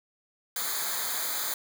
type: noise with comb filter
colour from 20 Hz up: white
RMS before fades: -31 dBFS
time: 0.56-1.54 s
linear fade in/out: 2 ms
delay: 0.36 ms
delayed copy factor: -1
effects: none